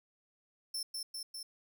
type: tone with echo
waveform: sawtooth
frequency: 5350 Hz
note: E8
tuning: 25 cents sharp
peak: -33 dBFS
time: 0.74-0.83 s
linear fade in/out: 5 ms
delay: 200 ms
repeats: 3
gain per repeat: -2 dB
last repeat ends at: 1.43 s
effects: none